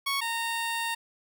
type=tone pair in turn; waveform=15% pulse; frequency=1108.7 / 921.2 Hz; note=C#6 / A#5; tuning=0 / -21 cents; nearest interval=minor third; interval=321 cents; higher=first; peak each=-20 / -22 dBFS; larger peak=first; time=0.06-0.21 / 0.21-0.95 s; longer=second; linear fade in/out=10 ms; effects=none